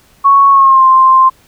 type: tone with pitch glide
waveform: sine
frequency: 1108.7 to 1048.9 Hz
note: C#6 to C6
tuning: 0 to +4 cents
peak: -3 dBFS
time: 0.24-1.3 s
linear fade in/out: 20 ms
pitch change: -96 cents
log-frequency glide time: 0.5-0.84 s
effects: pink hiss -48 dBFS RMS until 1.47 s